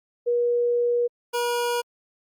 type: tone pair in turn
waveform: sine / 25% pulse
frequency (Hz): 480.2 / 480.2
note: B4 / B4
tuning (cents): -49 / -49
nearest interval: unison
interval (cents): 0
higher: neither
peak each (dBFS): -19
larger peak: neither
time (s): 0.26-1.08 / 1.33-1.82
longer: first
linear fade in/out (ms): 20
effects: Opus 32 kbps